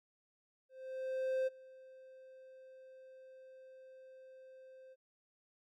triangle tone with ADSR envelope, 522 Hz, C5, 4 cents flat, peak -29 dBFS, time 0.69-4.96 s, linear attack 780 ms, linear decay 21 ms, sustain -23 dB, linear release 38 ms, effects none

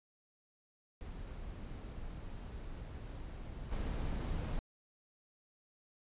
brown noise with level steps, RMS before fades -45 / -37 dBFS, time 1.01-4.59 s, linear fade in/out 0 ms, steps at 3.71 s, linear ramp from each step 10 ms, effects resampled to 8000 Hz

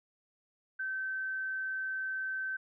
sine tone, 1542 Hz, G6, 29 cents flat, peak -33 dBFS, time 0.79-2.57 s, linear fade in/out 10 ms, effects none

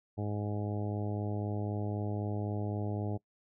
harmonic tone, 103.9 Hz, G#2, 1 cent sharp, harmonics 1 / 2 / 3 / 4 / 5 / 6 / 7 / 8, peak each -34 / -40 / -41 / -43 / -48 / -46 / -47 / -50 dBFS, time 0.17-3.18 s, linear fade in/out 20 ms, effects noise-tail reverb RT60 0.1 s tail -22 dB re dry

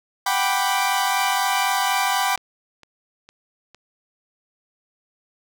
sawtooth chord, G major seventh, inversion third, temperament equal, 740 / 784 / 987.8 / 1174.7 Hz, F#5 / G5 / B5 / D6, 0 / 0 / 0 / 0 cents, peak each -23 / -19 / -20 / -23 dBFS, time 0.26-2.36 s, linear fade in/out 5 ms
click train, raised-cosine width 0.2 ms, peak -28 dBFS, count 5, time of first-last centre 1.92-3.746 s, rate 2.19 Hz
effects none

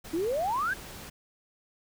pink noise, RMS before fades -44 dBFS, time 0.04-1.1 s, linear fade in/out 10 ms
sine exponential sweep, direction up, 306.8 to 1661.2 Hz, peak -26 dBFS, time 0.13-0.74 s, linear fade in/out 10 ms
effects none

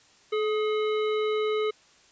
harmonic tone with a mistuned harmonic, 429.3 Hz, A4, 43 cents flat, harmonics 1 / 3 / 5 / 7 / 9, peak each -24 / -34 / -38 / -41 / -43 dBFS, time 0.32-1.71 s, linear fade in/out 10 ms, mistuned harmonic 3, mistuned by -46 cents, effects white hiss -58 dBFS RMS until 2.11 s + resampled to 16000 Hz

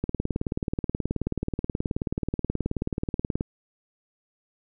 click train, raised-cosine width 3 ms, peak -13 dBFS, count 64, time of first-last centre 0.04-3.409 s, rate 18.7 Hz, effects none

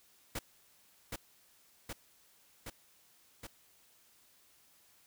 pink noise with echo, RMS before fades -38 dBFS, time 0.35-0.39 s, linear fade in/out 5 ms, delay 770 ms, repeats 4, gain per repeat -2 dB, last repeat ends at 3.47 s, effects white hiss -66 dBFS RMS until 5.06 s

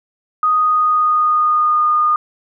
sine tone with pitch glide, 1244.5 to 1222.4 Hz, D#6 to D#6, 0 to -31 cents, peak -11 dBFS, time 0.43-2.16 s, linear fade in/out 2 ms, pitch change -31 cents, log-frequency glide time 0.54-1.86 s, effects none

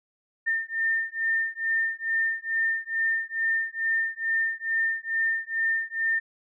sine beating tone pair, 1807 / 1809.3 Hz, A6 / A6, +46 / +48 cents, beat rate 2.3 Hz, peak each -27 dBFS, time 0.46-6.2 s, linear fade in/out 20 ms, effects none

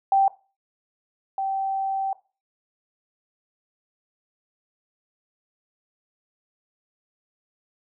sine tone pair in turn, 781 / 776.1 Hz, G5 / G5, -7 / -18 cents, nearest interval unison, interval 11 cents, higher first, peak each -15 / -23 dBFS, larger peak first, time 0.12-0.28 / 1.38-2.13 s, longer second, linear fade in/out 2 ms, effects noise-tail reverb RT60 0.3 s tail -17 dB re dry

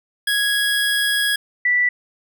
25% pulse / sine tone pair in turn, 1661.2 / 1967 Hz, G#6 / B6, 0 / -7 cents, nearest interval minor third, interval 293 cents, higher second, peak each -13 / -14 dBFS, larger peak first, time 0.27-1.36 / 1.65-1.89 s, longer first, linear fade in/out 5 ms, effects none

